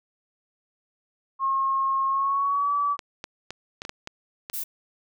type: tone with pitch glide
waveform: sine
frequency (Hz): 1079 to 1149.8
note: C#6 to D6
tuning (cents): -47 to -37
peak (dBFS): -21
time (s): 1.39-2.97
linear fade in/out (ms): 50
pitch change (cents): +110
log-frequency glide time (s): 2.08-2.73
type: clicks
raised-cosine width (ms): 0.2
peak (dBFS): -17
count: 8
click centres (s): 2.992 / 3.241 / 3.506 / 3.819 / 3.851 / 3.894 / 4.074 / 4.499
type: noise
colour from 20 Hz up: violet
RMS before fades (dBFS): -31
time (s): 4.53-4.64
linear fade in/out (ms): 10
effects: none